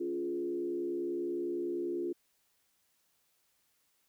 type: tone with frequency modulation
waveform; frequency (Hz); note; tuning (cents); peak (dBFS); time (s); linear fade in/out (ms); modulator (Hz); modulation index
sine; 349.2; F4; 0; -32; 0-2.13; 10; 69.5; 0.78
effects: white hiss -74 dBFS RMS until 4.08 s